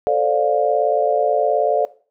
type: chord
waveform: sine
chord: D minor seventh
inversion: second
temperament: just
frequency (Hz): 440.5 / 528.6 / 587.3 / 704.8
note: A4 / C5 / D5 / F5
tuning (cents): +2 / +18 / 0 / +16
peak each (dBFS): -20 / -23 / -18 / -20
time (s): 0.07-1.85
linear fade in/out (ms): 0
effects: noise-tail reverb RT60 0.4 s tail -19 dB re dry